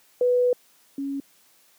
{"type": "tone pair in turn", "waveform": "sine", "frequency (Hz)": [493.9, 277.2], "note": ["B4", "C#4"], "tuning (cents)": [0, 0], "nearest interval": "minor seventh", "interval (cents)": 1000, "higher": "first", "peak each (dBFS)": [-17, -26], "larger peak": "first", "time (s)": [[0.21, 0.53], [0.98, 1.2]], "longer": "first", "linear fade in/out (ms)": 2, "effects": ["white hiss -59 dBFS RMS until 1.78 s", "high-pass 150 Hz 12 dB/octave"]}